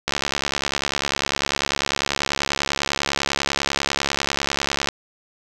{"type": "click train", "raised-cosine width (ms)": 0.2, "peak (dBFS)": -3, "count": 338, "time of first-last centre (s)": [0.08, 4.887], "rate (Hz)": 70.1, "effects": []}